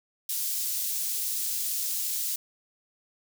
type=high-pass noise; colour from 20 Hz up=white; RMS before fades=-30 dBFS; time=0.29-2.36 s; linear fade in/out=5 ms; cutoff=5100 Hz; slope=12 dB/octave; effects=none